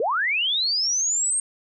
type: linear sweep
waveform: sine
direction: up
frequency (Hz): 400 to 8620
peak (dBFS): -20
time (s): 0-1.4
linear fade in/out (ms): 2
effects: none

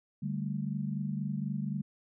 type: chord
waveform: sine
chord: D suspended fourth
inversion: none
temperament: equal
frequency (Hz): 146.83 / 196 / 220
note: D3 / G3 / A3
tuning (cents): 0 / 0 / 0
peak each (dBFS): -35 / -35 / -38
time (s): 0.22-1.82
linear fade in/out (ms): 10
effects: none

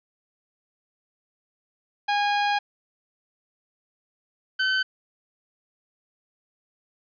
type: tone pair in turn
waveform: sawtooth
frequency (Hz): 820 / 1527.5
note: G#5 / G6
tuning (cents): -22 / -45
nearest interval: major seventh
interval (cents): 1077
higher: second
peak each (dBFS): -17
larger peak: neither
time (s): 2.08-2.59 / 4.59-4.83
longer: first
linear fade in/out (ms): 10
effects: resampled to 11025 Hz + 9-bit

